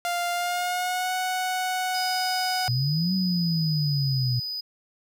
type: tone with pitch glide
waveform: sawtooth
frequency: 698.5 to 740 Hz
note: F5 to F#5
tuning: 0 to 0 cents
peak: -21 dBFS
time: 0.05-2.68 s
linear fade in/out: 0 ms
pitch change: +100 cents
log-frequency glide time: 0.32-1.13 s
type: tone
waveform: triangle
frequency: 4978 Hz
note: D#8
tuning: in tune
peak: -28 dBFS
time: 1.94-4.61 s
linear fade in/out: 10 ms
type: exponential two-way sweep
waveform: sine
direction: up then down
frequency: 116.54 to 191.4 to 120.5 Hz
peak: -22 dBFS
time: 2.68-4.4 s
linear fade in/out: 10 ms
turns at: 3.14 s
effects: none